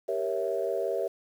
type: chord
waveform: sine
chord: G diminished seventh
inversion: none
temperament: equal with one note detuned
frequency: 392 / 469.4 / 554.4 / 659.3 Hz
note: G4 / Bb4 / Db5 / Fb5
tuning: 0 / +12 / 0 / 0 cents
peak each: -32 dBFS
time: 0.08-1.08 s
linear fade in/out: 10 ms
effects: tanh soft clip ceiling -16 dBFS + 9-bit